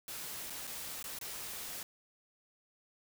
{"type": "noise with dropouts", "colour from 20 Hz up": "white", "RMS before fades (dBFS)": -43, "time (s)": [0.08, 1.83], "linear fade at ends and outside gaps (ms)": 1, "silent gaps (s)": [[0.499, 0.503], [0.67, 0.675], [1.027, 1.041], [1.188, 1.212]], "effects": []}